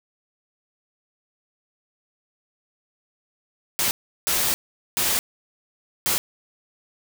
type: noise bursts at uneven times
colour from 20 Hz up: white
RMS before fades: -22 dBFS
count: 4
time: 3.79-3.91 / 4.27-4.54 / 4.97-5.19 / 6.06-6.18 s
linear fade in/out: 0 ms
effects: none